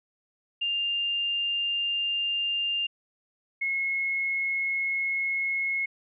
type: tone pair in turn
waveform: sine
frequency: 2800 / 2172 Hz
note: F7 / C#7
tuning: +4 / -36 cents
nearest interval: major third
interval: 440 cents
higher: first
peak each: -25 dBFS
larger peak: neither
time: 0.61-2.87 / 3.61-5.86 s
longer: first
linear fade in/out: 10 ms
effects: none